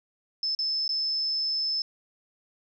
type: tone with dropouts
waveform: sine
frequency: 5250 Hz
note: E8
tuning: 8 cents flat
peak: -25 dBFS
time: 0.43-1.82 s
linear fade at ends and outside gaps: 2 ms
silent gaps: 0.55-0.589 / 0.879-0.891 s
effects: 11-bit